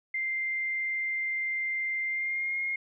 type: tone with pitch glide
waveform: sine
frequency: 2093 to 2141 Hz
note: C7 to C7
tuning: 0 to +39 cents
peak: -28 dBFS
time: 0.14-2.76 s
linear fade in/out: 5 ms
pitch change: +39 cents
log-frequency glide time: 2.04-2.59 s
effects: none